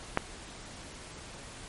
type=click; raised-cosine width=0.5 ms; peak=-9 dBFS; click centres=0.174 s; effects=pink hiss -46 dBFS RMS until 1.68 s + MP3 48 kbps